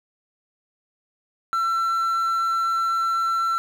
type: tone with quantisation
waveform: triangle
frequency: 1346 Hz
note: E6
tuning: 36 cents sharp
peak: -18 dBFS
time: 1.53-3.58 s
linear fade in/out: 0 ms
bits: 8
effects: none

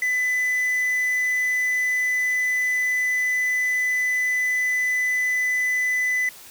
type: tone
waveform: triangle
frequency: 2002 Hz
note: B6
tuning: 23 cents sharp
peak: -18 dBFS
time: 0.02-6.29 s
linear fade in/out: 2 ms
effects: white hiss -44 dBFS RMS until 6.5 s

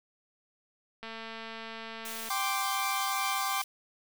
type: click train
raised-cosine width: 0.3 ms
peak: -26 dBFS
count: 284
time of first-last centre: 1.03-2.288 s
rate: 225 Hz
type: high-pass noise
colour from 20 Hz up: white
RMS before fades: -41 dBFS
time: 2.05-3.64 s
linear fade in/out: 2 ms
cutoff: 2500 Hz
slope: 24 dB/octave
type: chord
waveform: sawtooth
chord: G suspended fourth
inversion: none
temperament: equal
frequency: 784 / 1046.5 / 1174.7 Hz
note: G5 / C6 / D6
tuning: 0 / 0 / 0 cents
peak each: -30 / -31 / -29 dBFS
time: 2.3-3.62 s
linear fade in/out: 5 ms
effects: none

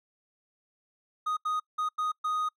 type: tone bursts at uneven times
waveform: triangle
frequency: 1244.5 Hz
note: D#6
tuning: in tune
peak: -25 dBFS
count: 5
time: 1.26-1.37 / 1.45-1.6 / 1.78-1.89 / 1.98-2.12 / 2.24-2.49 s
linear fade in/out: 10 ms
effects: noise-tail reverb RT60 0.1 s tail -26 dB re dry

